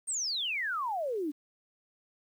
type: exponential sweep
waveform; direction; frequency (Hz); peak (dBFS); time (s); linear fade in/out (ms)
sine; down; 8870 to 277.2; -30; 0.07-1.32; 20
effects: 10-bit